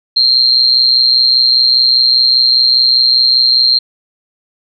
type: tone with amplitude modulation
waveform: sine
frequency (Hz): 4186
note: C8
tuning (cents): 0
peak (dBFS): -3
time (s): 0.16-3.79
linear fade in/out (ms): 10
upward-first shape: sine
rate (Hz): 125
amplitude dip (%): 80
effects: none